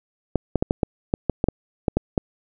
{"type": "clicks", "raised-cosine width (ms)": 2, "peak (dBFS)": -5, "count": 12, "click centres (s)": [0.357, 0.557, 0.625, 0.709, 0.832, 1.139, 1.297, 1.441, 1.486, 1.882, 1.97, 2.178], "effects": []}